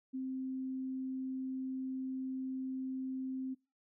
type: tone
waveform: sine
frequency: 261.6 Hz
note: C4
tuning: in tune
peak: -36 dBFS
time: 0.13-3.55 s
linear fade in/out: 20 ms
effects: noise-tail reverb RT60 0.3 s tail -24 dB re dry